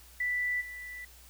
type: tone with level steps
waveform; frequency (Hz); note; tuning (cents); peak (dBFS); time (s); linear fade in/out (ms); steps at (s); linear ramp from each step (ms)
sine; 1975.5; B6; 0; -28 / -40; 0.2-1.05; 5; 0.6; 20
effects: added 60 Hz sine -55 dBFS peak until 1.29 s + white hiss -56 dBFS RMS until 1.29 s